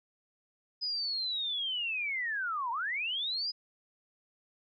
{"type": "linear two-way sweep", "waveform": "sine", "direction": "down then up", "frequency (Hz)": [5030, 901, 5030], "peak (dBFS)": -31, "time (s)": [0.81, 3.52], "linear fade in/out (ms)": 20, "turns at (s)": 2.71, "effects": []}